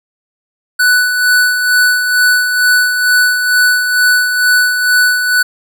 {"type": "tone with tremolo", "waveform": "square", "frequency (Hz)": 1488, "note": "F#6", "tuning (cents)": 9, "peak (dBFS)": -7, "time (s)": [0.79, 5.43], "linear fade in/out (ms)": 10, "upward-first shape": "sine", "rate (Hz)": 2.2, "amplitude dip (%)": 50, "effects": []}